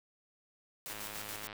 white noise with tremolo, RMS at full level -43 dBFS, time 0.86-1.47 s, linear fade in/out 0 ms, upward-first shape square, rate 7 Hz, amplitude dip 45%
click train, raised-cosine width 0.3 ms, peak -28 dBFS, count 67, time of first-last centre 0.9-1.529 s, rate 105 Hz
effects none

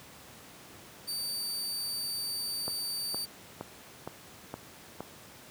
sawtooth tone, 4615 Hz, D8, 31 cents flat, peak -30 dBFS, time 1.07-3.26 s, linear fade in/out 20 ms
click train, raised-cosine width 1 ms, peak -22 dBFS, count 6, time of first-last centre 2.68-5.006 s, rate 2.15 Hz
effects pink hiss -51 dBFS RMS until 5.5 s + high-pass 100 Hz 12 dB/octave

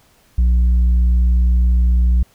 triangle tone with tanh clipping, 60.4 Hz, B1, 38 cents flat, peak -11 dBFS, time 0.38-2.23 s, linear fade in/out 5 ms, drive 8 dB, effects pink hiss -54 dBFS RMS until 2.34 s

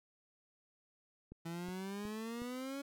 click train, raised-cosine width 3 ms, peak -37 dBFS, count 4, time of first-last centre 1.32-2.419 s, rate 2.73 Hz
30% pulse exponential sweep, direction up, 164.81 to 281.9 Hz, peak -38 dBFS, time 1.45-2.82 s, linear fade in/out 10 ms
effects none

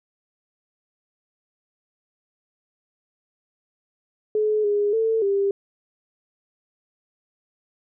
sine tone with pitch steps, 427.2 / 411.4 / 447 / 397.2 Hz, G#4 / G#4 / A4 / G4, +49 / -16 / +27 / +23 cents, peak -18 dBFS, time 4.35-5.51 s, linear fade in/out 2 ms, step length 290 ms, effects none

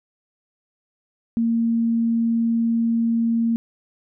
sine tone, 230.2 Hz, A#3, 22 cents flat, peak -17 dBFS, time 1.37-3.56 s, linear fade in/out 0 ms, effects none

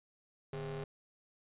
40% pulse ring-modulated tone, 130 Hz, C3, 11 cents flat, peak -35 dBFS, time 0.53-0.84 s, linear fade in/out 2 ms, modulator 278 Hz, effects resampled to 8000 Hz

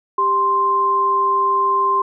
sine tone pair together, 393.8 / 1046.5 Hz, G4 / C6, +8 / 0 cents, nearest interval octave + perfect fourth, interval 1692 cents, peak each -24 / -14 dBFS, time 0.18-2.02 s, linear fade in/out 5 ms, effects none

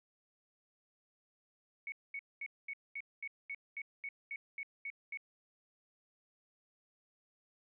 sine tone bursts, 2222 Hz, C#7, 4 cents sharp, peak -39 dBFS, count 13, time 1.87-5.173 s, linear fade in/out 2 ms, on 51 ms, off 220 ms, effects none

